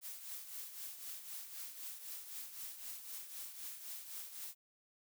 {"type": "noise with tremolo", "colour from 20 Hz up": "blue", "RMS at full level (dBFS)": -45, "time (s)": [0.01, 4.55], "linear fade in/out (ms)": 50, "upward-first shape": "triangle", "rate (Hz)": 3.9, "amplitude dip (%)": 65, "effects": []}